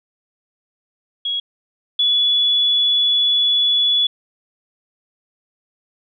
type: tone pair in turn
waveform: sine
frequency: 3322 / 3417 Hz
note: G#7 / G#7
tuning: 0 / +49 cents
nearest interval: unison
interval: 49 cents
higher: second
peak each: -19 / -13 dBFS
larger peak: second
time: 1.25-1.4 / 1.99-4.07 s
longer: second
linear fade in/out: 5 ms
effects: none